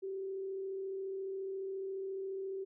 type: tone with frequency modulation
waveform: sine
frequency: 385.7 Hz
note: G4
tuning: 28 cents flat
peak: -37 dBFS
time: 0.02-2.65 s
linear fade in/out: 20 ms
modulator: 34.4 Hz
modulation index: 0.24
effects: none